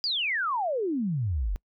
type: exponential sweep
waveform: sine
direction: down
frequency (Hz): 4960 to 41.2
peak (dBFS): -25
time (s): 0.04-1.56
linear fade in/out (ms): 0
effects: noise-tail reverb RT60 0.1 s tail -26 dB re dry